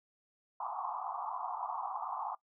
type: band-pass noise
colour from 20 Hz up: pink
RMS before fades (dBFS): -39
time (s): 0.6-2.35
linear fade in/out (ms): 5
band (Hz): 720 to 1200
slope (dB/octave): 96
effects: noise-tail reverb RT60 0.1 s tail -19 dB re dry